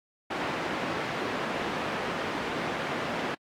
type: band-pass noise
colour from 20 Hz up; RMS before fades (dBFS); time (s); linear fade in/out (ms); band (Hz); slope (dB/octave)
pink; -32; 0.3-3.35; 10; 230 to 2300; 12
effects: AAC 64 kbps